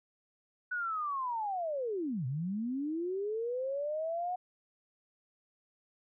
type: linear two-way sweep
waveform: sine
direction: down then up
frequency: 1493 to 120.8 to 735 Hz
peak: -32 dBFS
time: 0.71-4.36 s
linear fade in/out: 10 ms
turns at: 2.26 s
effects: none